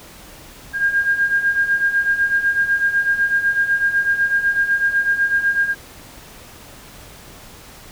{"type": "beating tone pair", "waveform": "sine", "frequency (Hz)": [1608, 1616], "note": ["G6", "G#6"], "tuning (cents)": [44, -48], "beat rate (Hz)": 8, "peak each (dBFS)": [-21, -16], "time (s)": [0.73, 5.75], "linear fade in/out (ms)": 50, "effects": ["pink hiss -41 dBFS RMS until 7.91 s"]}